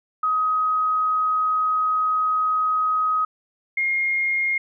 sine tone pair in turn, 1261 / 2135 Hz, D#6 / C7, +23 / +34 cents, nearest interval major sixth, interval 911 cents, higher second, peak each -18 / -19 dBFS, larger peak first, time 0.23-3.25 / 3.77-4.58 s, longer first, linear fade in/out 5 ms, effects none

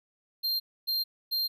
square tone bursts, 4186 Hz, C8, in tune, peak -27 dBFS, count 3, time 0.43-1.48 s, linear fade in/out 20 ms, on 170 ms, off 270 ms, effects none

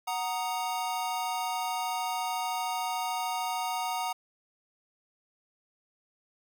square chord, D# minor, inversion first, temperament equal, 740 / 932.3 / 1244.5 Hz, F#5 / A#5 / D#6, 0 / 0 / 0 cents, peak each -34 / -34 / -39 dBFS, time 0.07-4.13 s, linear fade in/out 10 ms, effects none

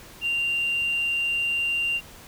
sine tone, 2778 Hz, F7, 10 cents flat, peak -21 dBFS, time 0.21-2.01 s, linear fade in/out 50 ms, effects tanh soft clip ceiling -19 dBFS + pink hiss -46 dBFS RMS until 2.27 s

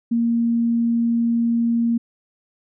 sine tone, 233.1 Hz, A#3, in tune, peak -16 dBFS, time 0.11-1.98 s, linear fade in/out 10 ms, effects none

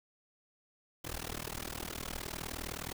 pink noise with amplitude modulation, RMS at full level -37 dBFS, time 1.04-2.93 s, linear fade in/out 10 ms, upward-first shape sine, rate 39.5 Hz, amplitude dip 100%, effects none

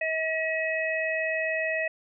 harmonic tone, 639 Hz, D#5, 46 cents sharp, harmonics 1 / 3 / 4, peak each -29 / -29 / -32 dBFS, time 0.01-1.88 s, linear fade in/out 5 ms, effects none

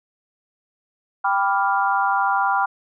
sine chord, G dominant seventh, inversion none, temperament equal with one note detuned, 788.5 / 987.8 / 1174.7 / 1396.9 Hz, G5 / B5 / D6 / F6, +10 / 0 / 0 / 0 cents, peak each -21 / -22 / -25 / -23 dBFS, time 1.24-2.66 s, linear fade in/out 10 ms, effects none

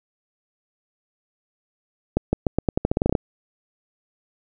accelerating click train, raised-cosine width 2 ms, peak -5 dBFS, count 14, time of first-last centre 2.17-3.152 s, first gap 160 ms, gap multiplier 0.86, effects none

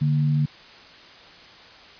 sine tone pair together, 147.16 / 233.6 Hz, D3 / A#3, +4 / +4 cents, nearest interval minor sixth, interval 800 cents, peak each -18 / -29 dBFS, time 0.01-0.46 s, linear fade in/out 10 ms, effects white hiss -46 dBFS RMS until 1.99 s + resampled to 11025 Hz

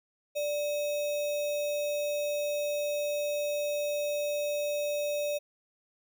sine tone with sample-and-hold, 587.3 Hz, D5, in tune, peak -28 dBFS, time 0.35-5.39 s, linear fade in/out 20 ms, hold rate 3150 Hz, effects none

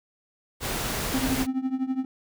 pink noise, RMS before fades -29 dBFS, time 0.6-1.47 s, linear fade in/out 50 ms
triangle tone with tremolo, 261.6 Hz, C4, in tune, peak -19 dBFS, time 1.14-2.05 s, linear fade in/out 2 ms, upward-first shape triangle, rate 12 Hz, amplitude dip 90%
effects none

